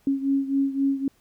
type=beating tone pair; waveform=sine; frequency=273.4 / 277.2 Hz; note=C#4 / C#4; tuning=-24 / 0 cents; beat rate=3.8 Hz; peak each=-22 / -26 dBFS; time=0.07-1.08 s; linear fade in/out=2 ms; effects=pink hiss -63 dBFS RMS until 1.2 s